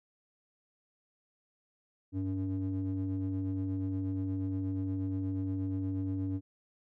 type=ring-modulated tone; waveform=triangle; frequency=93.4 Hz; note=F#2; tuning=17 cents sharp; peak=-26 dBFS; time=2.12-6.41 s; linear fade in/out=50 ms; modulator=191 Hz; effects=none